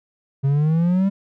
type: exponential sweep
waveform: triangle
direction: up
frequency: 134.7 to 199.7 Hz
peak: -13 dBFS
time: 0.43-1.1 s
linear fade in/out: 20 ms
effects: none